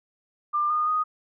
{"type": "tone with pitch steps", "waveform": "sine", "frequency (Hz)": [1194, 1223, 1243], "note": ["D6", "D#6", "D#6"], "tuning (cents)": [28, -30, -2], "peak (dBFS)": -21, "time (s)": [0.53, 1.04], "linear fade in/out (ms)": 20, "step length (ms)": 170, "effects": []}